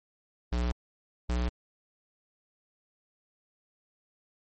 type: tone pair in turn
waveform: square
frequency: 60.1 / 60.55 Hz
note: B1 / B1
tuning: -46 / -34 cents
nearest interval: unison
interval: 12 cents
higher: second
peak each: -27 dBFS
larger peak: neither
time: 0.52-0.72 / 1.29-1.49 s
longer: neither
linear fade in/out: 5 ms
effects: MP3 32 kbps